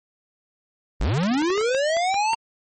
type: linear sweep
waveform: square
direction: up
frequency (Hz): 33.15 to 923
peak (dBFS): -20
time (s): 1-2.35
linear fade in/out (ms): 10
type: clicks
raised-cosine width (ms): 0.3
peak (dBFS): -16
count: 10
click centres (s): 1.176 / 1.233 / 1.422 / 1.503 / 1.578 / 1.612 / 1.748 / 1.969 / 2.143 / 2.333
effects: MP3 32 kbps